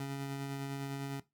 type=tone with tremolo; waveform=25% pulse; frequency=138.2 Hz; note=C#3; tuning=5 cents flat; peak=-32 dBFS; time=0-1.2 s; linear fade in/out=2 ms; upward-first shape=triangle; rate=9.9 Hz; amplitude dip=30%; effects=noise-tail reverb RT60 0.2 s tail -17 dB re dry